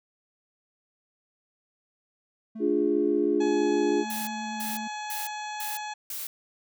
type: tone with vibrato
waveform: triangle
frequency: 220 Hz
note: A3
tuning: in tune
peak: -33 dBFS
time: 2.55-4.88 s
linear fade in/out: 10 ms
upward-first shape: sine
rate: 9.2 Hz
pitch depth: 13 cents each way
type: chord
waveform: sine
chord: D diminished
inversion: none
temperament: equal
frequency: 293.7 / 349.2 / 415.3 Hz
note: D4 / F4 / Ab4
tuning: 0 / 0 / 0 cents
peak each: -26 dBFS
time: 2.59-4.05 s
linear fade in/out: 50 ms
type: harmonic tone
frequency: 846 Hz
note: G#5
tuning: 32 cents sharp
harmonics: 1 / 2 / 3 / 4 / 5 / 7 / 8 / 9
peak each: -34 / -41 / -43 / -46 / -47 / -48 / -53 / -53 dBFS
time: 3.4-5.94 s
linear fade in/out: 10 ms
type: noise bursts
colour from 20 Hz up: blue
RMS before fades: -35 dBFS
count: 5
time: 4.1-6.27 s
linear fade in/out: 2 ms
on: 170 ms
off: 330 ms
effects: none